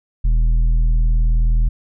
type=tone with tanh clipping; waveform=triangle; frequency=40.32 Hz; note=E1; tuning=38 cents flat; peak=-13 dBFS; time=0.24-1.69 s; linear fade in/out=10 ms; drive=11 dB; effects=none